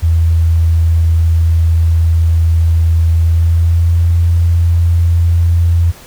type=tone with pitch glide; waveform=sine; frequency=82.41 to 84.92 Hz; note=E2 to F2; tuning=0 to -48 cents; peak=-7 dBFS; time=0.02-5.92 s; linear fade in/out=20 ms; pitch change=+52 cents; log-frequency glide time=3.18-4 s; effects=pink hiss -37 dBFS RMS until 6.06 s